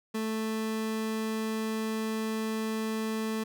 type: tone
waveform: 30% pulse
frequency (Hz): 220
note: A3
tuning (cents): 0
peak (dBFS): -27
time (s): 0.14-3.44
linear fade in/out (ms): 10
effects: none